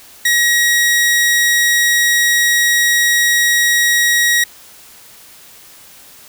sawtooth tone, 1900 Hz, A#6, 33 cents sharp, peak -7 dBFS, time 0.25-4.44 s, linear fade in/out 5 ms, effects white hiss -41 dBFS RMS until 6.28 s

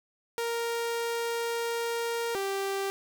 sawtooth tone pair in turn, 466.2 / 392 Hz, A#4 / G4, 0 / 0 cents, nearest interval minor third, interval 300 cents, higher first, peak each -25 dBFS, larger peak neither, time 0.38-2.35 / 2.35-2.9 s, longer first, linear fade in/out 0 ms, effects none

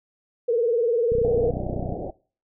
sine tone with vibrato, 466.2 Hz, A#4, in tune, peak -18 dBFS, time 0.48-1.51 s, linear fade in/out 10 ms, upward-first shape sine, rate 20 Hz, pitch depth 100 cents each way
click train, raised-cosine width 5 ms, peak -18 dBFS, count 26, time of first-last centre 1.12-1.924 s, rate 31.1 Hz
white low-pass noise, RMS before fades -32 dBFS, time 1.24-2.11 s, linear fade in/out 10 ms, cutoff 750 Hz, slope 96 dB/octave
effects noise-tail reverb RT60 0.4 s tail -22 dB re dry

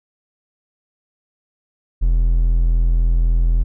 triangle tone, 41.87 Hz, E1, 28 cents sharp, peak -10 dBFS, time 2.01-3.64 s, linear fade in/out 20 ms, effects none

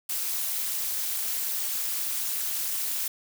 blue noise with amplitude modulation, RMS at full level -26 dBFS, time 0.09-3.08 s, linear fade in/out 5 ms, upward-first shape sine, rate 238 Hz, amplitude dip 80%, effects none

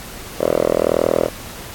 5% pulse tone with band-pass filter, 40.96 Hz, E1, 10 cents flat, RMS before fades -17 dBFS, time 0.38-1.3 s, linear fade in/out 50 ms, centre 580 Hz, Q 3.9, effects pink hiss -34 dBFS RMS until 1.74 s + AAC 64 kbps

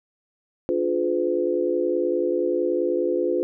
sine chord, D diminished seventh, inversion none, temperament just, 293.7 / 352.4 / 422.9 / 507.5 Hz, D4 / F4 / Ab4 / Cb5, 0 / +16 / +31 / +47 cents, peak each -29 / -23 / -28 / -25 dBFS, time 0.69-3.43 s, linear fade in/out 0 ms, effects none

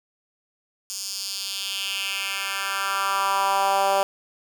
10% pulse tone with high-pass filter sweep, 196 Hz, G3, in tune, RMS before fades -25 dBFS, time 0.9-4.03 s, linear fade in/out 0 ms, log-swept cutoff 6000 to 620 Hz, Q 2.4, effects none

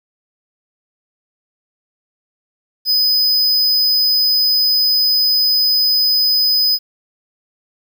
square tone, 5010 Hz, D#8, 11 cents sharp, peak -12 dBFS, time 2.85-6.79 s, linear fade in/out 50 ms, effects 8-bit

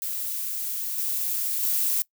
violet noise with level steps, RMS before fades -30 / -27 / -24 dBFS, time 0.02-2.02 s, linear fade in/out 0 ms, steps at 0.98 / 1.63 s, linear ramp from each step 2 ms, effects noise-tail reverb RT60 0.1 s tail -22 dB re dry

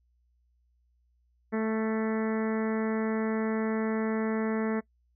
harmonic tone with a mistuned harmonic, 220 Hz, A3, in tune, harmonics 1 / 2 / 3 / 4 / 5 / 6 / 7 / 8 / 9 / 10, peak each -28 / -31 / -39 / -42 / -44 / -43 / -48 / -43 / -45 / -51 dBFS, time 1.52-4.81 s, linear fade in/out 20 ms, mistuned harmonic 6, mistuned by +21 cents, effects noise-tail reverb RT60 0.1 s tail -22 dB re dry + added 60 Hz sine -66 dBFS peak until 5.15 s

